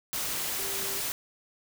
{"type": "tone in noise", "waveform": "sine", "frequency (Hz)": 392, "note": "G4", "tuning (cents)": 0, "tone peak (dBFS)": -42, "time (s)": [0.59, 1], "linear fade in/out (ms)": 0, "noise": "white", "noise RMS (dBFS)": -32, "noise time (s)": [0.13, 1.12], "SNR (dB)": -13, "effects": []}